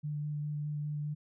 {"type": "tone with vibrato", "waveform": "sine", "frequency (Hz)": 148.6, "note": "D3", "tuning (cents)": 21, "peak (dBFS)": -33, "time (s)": [0.03, 1.15], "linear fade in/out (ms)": 20, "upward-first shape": "square", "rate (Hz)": 4.9, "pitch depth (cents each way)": 9, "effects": []}